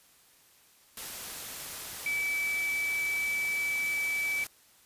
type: tone in noise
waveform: sine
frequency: 2303 Hz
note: D7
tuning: 34 cents flat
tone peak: -28 dBFS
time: 2.06-4.44 s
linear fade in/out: 2 ms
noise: white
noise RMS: -40 dBFS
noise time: 0.97-4.47 s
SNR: +9 dB
effects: white hiss -61 dBFS RMS until 4.85 s + resampled to 32000 Hz